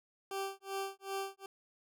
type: tone with tremolo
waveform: 20% pulse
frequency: 390 Hz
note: G4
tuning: 9 cents flat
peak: -30 dBFS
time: 0.31-1.46 s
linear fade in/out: 2 ms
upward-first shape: sine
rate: 2.6 Hz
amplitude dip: 100%
effects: none